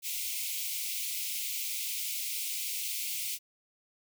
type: high-pass noise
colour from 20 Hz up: white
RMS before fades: -35 dBFS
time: 0.02-3.39 s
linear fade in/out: 50 ms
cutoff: 2100 Hz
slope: 96 dB/octave
effects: none